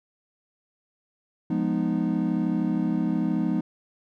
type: chord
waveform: triangle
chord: F half-diminished seventh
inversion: none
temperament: equal with one note detuned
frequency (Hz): 174.61 / 207.7 / 246.9 / 307.9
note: F3 / Ab3 / Cb4 / Eb4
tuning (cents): 0 / 0 / 0 / -18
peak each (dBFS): -26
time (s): 1.5-3.61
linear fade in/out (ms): 5
effects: none